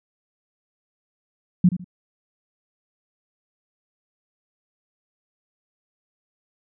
sine tone with echo, 179.5 Hz, F3, 48 cents sharp, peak -10 dBFS, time 1.64-1.69 s, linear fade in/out 5 ms, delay 77 ms, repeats 2, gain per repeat -12 dB, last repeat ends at 1.844 s, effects none

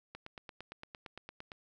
click train, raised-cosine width 0.3 ms, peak -29 dBFS, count 13, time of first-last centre 0.15-1.518 s, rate 8.77 Hz, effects none

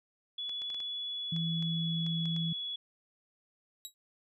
sine tone with pitch glide, 3410 to 3384 Hz, G#7 to G#7, +45 to +32 cents, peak -35 dBFS, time 0.38-2.76 s, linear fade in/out 5 ms, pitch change -13 cents, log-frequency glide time 0.9-2.15 s
clicks, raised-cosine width 0.2 ms, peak -32 dBFS, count 10, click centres 0.494 / 0.619 / 0.702 / 0.745 / 0.803 / 1.364 / 1.625 / 2.065 / 2.256 / 2.364 s
sine tone, 164.8 Hz, E3, in tune, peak -31 dBFS, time 1.32-2.53 s, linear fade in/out 5 ms
20% pulse tone with exponential decay, 3855 Hz, B7, 43 cents flat, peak -31 dBFS, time 3.85-3.94 s, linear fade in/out 0 ms, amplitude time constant 18 ms
effects none

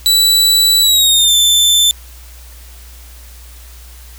sawtooth tone with pitch glide, 3950 to 3539 Hz, B7 to A7, 0 to +9 cents, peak -5 dBFS, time 0.06-1.91 s, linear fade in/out 0 ms, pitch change -191 cents, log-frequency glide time 0.81-1.35 s, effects added 60 Hz sine -34 dBFS peak until 4.18 s + white hiss -41 dBFS RMS until 4.18 s

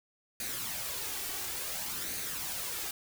white noise with flanger, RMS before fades -37 dBFS, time 0.4-2.91 s, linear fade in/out 2 ms, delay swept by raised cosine 0.46 to 2.66 ms, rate 0.57 Hz, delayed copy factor +0.5, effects none

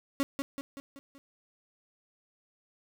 35% pulse tone with echo, 277.2 Hz, C#4, in tune, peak -24 dBFS, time 0.2-0.23 s, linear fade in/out 0 ms, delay 190 ms, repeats 5, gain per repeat -5 dB, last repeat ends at 1.18 s, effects none

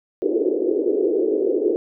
white band-pass noise, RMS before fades -20 dBFS, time 0.22-1.76 s, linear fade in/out 0 ms, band 330 to 440 Hz, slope 48 dB/octave, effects none

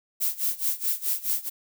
violet noise with tremolo, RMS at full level -24 dBFS, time 0.2-1.5 s, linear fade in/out 20 ms, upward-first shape sine, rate 4.7 Hz, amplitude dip 90%, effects none

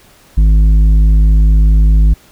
triangle tone with tanh clipping, 52.4 Hz, G#1, 16 cents sharp, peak -6 dBFS, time 0.37-2.14 s, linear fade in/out 10 ms, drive 12 dB, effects pink hiss -45 dBFS RMS until 2.31 s

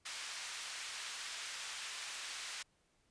pink band-pass noise, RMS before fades -45 dBFS, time 0.05-2.63 s, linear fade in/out 10 ms, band 1700 to 8400 Hz, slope 12 dB/octave, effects pink hiss -75 dBFS RMS until 3.1 s + resampled to 22050 Hz

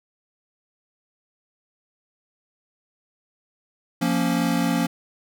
square chord, Bb minor, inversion second, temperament equal, 174.61 / 233.1 / 277.2 Hz, F3 / Bb3 / Db4, 0 / 0 / 0 cents, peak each -25 dBFS, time 4.01-4.87 s, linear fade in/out 10 ms, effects none

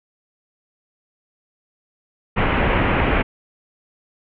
pink low-pass noise, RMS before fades -18 dBFS, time 2.36-3.23 s, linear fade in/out 20 ms, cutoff 2800 Hz, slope 48 dB/octave, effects none

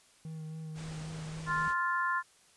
triangle tone with vibrato, 158 Hz, D#3, 27 cents sharp, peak -37 dBFS, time 0.25-1.68 s, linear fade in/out 2 ms, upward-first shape sine, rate 3.7 Hz, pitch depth 19 cents each way
pink low-pass noise, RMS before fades -48 dBFS, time 0.74-1.75 s, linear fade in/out 50 ms, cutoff 9500 Hz, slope 96 dB/octave
harmonic tone, 349.2 Hz, F4, in tune, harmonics 3 / 4 / 5, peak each -31 / -34 / -34 dBFS, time 1.46-2.23 s, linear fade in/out 50 ms
effects white hiss -63 dBFS RMS until 2.56 s + resampled to 24000 Hz

